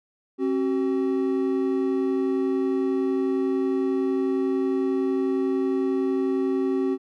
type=tone pair together; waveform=triangle; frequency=268 / 379 Hz; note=C4 / F#4; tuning=+42 / +42 cents; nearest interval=tritone; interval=600 cents; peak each=-22 dBFS; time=0.38-6.98 s; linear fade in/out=50 ms; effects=none